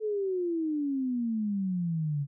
sine exponential sweep, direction down, 440 to 138.9 Hz, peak -27 dBFS, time 0-2.27 s, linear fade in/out 50 ms, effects none

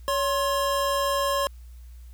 square tone pair together, 563 / 1062.8 Hz, C#5 / C6, +27 / +27 cents, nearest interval major seventh, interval 1100 cents, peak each -26 dBFS, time 0.08-1.47 s, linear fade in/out 0 ms, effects added 60 Hz sine -41 dBFS peak until 2.13 s + white hiss -62 dBFS RMS until 2.13 s

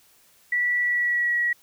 sine tone with pitch glide, 1953 to 1919.4 Hz, B6 to B6, -20 to -50 cents, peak -20 dBFS, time 0.52-1.53 s, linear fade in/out 5 ms, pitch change -30 cents, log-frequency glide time 0.8-1.35 s, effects white hiss -58 dBFS RMS until 1.62 s

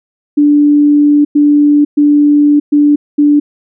sine tone bursts at uneven times, 292.8 Hz, D4, 5 cents flat, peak -4 dBFS, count 5, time 0.37-1.25 / 1.35-1.85 / 1.97-2.6 / 2.72-2.96 / 3.18-3.4 s, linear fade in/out 10 ms, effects none

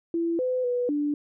sine tone with pitch steps, 335.6 / 507 / 490.5 / 293 Hz, E4 / B4 / B4 / D4, +31 / +45 / -12 / -4 cents, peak -23 dBFS, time 0.14-1.14 s, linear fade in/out 2 ms, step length 250 ms, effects none

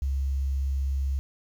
sine tone with quantisation, 67.9 Hz, C#2, 35 cents flat, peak -24 dBFS, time 0.02-1.19 s, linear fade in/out 0 ms, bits 9, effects none

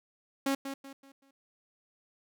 sawtooth tone with echo, 273.4 Hz, C#4, 24 cents flat, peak -23 dBFS, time 0.46-0.55 s, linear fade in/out 5 ms, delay 190 ms, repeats 4, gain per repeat -9 dB, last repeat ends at 1.31 s, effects none

